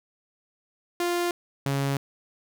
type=tone pair in turn; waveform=sawtooth; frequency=349.2 / 138.58 Hz; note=F4 / C#3; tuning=0 / 0 cents; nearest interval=octave + major third; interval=1600 cents; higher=first; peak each=-20 dBFS; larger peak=neither; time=1-1.31 / 1.66-1.97 s; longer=neither; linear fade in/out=2 ms; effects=none